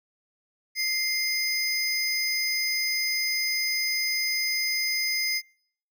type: tone pair together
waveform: square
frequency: 2095 / 5020 Hz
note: C7 / D#8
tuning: +2 / +15 cents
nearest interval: octave + minor third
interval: 1513 cents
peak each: -28 dBFS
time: 0.75-5.42 s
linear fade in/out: 50 ms
effects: noise-tail reverb RT60 0.6 s tail -26 dB re dry